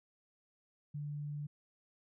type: tone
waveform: sine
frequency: 146.83 Hz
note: D3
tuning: in tune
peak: -38 dBFS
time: 0.94-1.47 s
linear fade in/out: 10 ms
effects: none